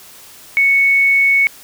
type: tone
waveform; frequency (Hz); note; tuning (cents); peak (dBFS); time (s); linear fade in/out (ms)
sine; 2215; C#7; -2; -9; 0.57-1.47; 0
effects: white hiss -40 dBFS RMS until 1.63 s